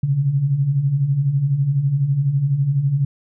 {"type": "beating tone pair", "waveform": "sine", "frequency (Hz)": [130, 142], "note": ["C3", "C#3"], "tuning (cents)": [-11, 42], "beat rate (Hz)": 12, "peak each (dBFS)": [-23, -16], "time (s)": [0.03, 3.05], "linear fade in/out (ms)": 5, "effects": []}